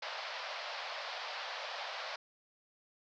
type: band-pass noise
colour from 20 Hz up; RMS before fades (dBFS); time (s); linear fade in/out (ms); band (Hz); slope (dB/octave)
pink; -42; 0.02-2.16; 5; 560 to 5100; 48
effects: none

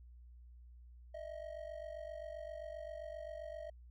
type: ring-modulated tone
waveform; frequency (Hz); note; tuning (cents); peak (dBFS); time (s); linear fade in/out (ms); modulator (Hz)
triangle; 632; D#5; +27; -39; 1.14-3.7; 5; 23.8
effects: added 60 Hz sine -54 dBFS peak until 3.9 s

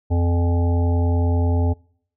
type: harmonic tone with a mistuned harmonic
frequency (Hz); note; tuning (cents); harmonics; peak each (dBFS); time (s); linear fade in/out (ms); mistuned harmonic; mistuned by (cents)
86.1; F2; -24; 1 / 3 / 5 / 7 / 9 / 10; -16 / -26 / -30 / -33 / -35 / -36; 0.1-1.74; 20; 10; -32
effects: noise-tail reverb RT60 0.6 s tail -25 dB re dry

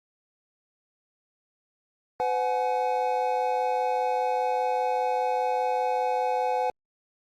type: tone cluster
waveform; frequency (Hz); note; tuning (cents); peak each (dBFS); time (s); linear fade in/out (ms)
triangle; 506 / 740 / 845; B4 / F#5 / G#5; +42 / 0 / +30; -26; 2.2-6.7; 0
effects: Opus 48 kbps

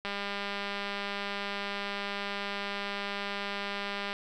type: click train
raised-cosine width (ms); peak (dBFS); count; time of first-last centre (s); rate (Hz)
0.3; -19; 821; 0.05-4.13; 201
effects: none

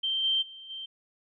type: tone with level steps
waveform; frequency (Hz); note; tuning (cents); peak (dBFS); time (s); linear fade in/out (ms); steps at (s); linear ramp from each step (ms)
sine; 3136; G7; 0; -26 / -23 / -43 / -36; 0.03-0.86; 10; 0.23 / 0.41 / 0.69; 20
effects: none

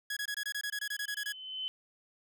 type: tone bursts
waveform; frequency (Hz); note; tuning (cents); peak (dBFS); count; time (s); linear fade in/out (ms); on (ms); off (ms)
sawtooth; 1670; G#6; +9; -30; 14; 0.1-1.324; 5; 67; 22
type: tone with exponential growth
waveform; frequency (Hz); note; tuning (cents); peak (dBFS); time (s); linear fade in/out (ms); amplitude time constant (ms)
sine; 3048; G7; -49; -32; 0.66-1.68; 0; 220
effects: none

